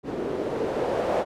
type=noise with low-pass filter sweep; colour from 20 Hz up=blue; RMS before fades=-27 dBFS; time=0.03-1.25 s; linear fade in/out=50 ms; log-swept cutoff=340 to 610 Hz; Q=2.5; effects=none